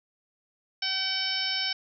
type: harmonic tone with a mistuned harmonic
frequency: 760 Hz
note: F#5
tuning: 46 cents sharp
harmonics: 1 / 2 / 3 / 4 / 5 / 6 / 7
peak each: -42 / -36 / -35 / -33 / -36 / -36 / -30 dBFS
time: 0.82-1.73 s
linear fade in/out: 5 ms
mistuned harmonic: 2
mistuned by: +22 cents
effects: none